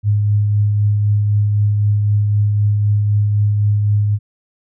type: tone with tremolo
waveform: sine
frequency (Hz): 103.83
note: G#2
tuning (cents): 0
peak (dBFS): -10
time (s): 0.03-4.19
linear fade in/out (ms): 50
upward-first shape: triangle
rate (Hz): 3.9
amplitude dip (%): 30
effects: none